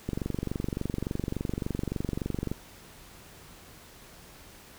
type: click train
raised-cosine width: 3 ms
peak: -17 dBFS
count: 58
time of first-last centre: 0.09-2.516 s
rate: 23.5 Hz
effects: pink hiss -51 dBFS RMS until 4.78 s